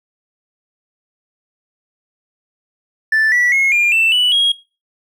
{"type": "tone with pitch steps", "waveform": "triangle", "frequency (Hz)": [1760, 1952.8, 2167, 2404, 2668, 2960, 3284], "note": ["A6", "B6", "C#7", "D7", "E7", "F#7", "G#7"], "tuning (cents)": [0, -20, -40, 40, 20, 0, -20], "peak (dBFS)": -8, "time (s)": [3.12, 4.52], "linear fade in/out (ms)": 5, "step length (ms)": 200, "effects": ["noise-tail reverb RT60 0.3 s tail -20 dB re dry", "tanh soft clip ceiling -6 dBFS"]}